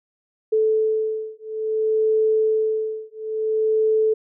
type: beating tone pair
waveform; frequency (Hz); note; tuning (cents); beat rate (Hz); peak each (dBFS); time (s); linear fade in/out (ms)
sine; 436.5 / 437.08; A4 / A4; -14 / -12; 0.58; -21; 0.52-4.14; 10
effects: none